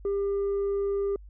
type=tone; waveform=sine; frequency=399.2 Hz; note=G4; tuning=32 cents sharp; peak=-22 dBFS; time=0.05-1.16 s; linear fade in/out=2 ms; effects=tanh soft clip ceiling -24 dBFS + added 50 Hz sine -44 dBFS peak until 1.29 s